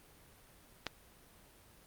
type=click; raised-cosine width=0.2 ms; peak=-18 dBFS; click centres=0.867 s; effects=pink hiss -61 dBFS RMS until 1.86 s + Opus 32 kbps